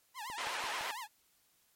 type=tone with vibrato; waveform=sawtooth; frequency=938 Hz; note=A#5; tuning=11 cents sharp; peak=-37 dBFS; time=0.14-1.08 s; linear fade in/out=50 ms; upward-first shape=triangle; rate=8.5 Hz; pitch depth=250 cents each way
type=click train; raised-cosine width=1 ms; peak=-34 dBFS; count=4; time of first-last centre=0.3-0.81 s; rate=5.88 Hz
type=band-pass noise; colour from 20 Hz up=white; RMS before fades=-40 dBFS; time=0.38-0.91 s; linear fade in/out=0 ms; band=560 to 2600 Hz; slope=12 dB/octave
effects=white hiss -71 dBFS RMS until 1.75 s + MP3 64 kbps